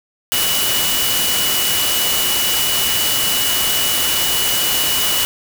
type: tone in noise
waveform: sine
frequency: 2943 Hz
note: F#7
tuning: 10 cents flat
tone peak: -20 dBFS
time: 0.32-5.25 s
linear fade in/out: 0 ms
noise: white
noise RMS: -18 dBFS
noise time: 0.32-5.25 s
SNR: -5 dB
effects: none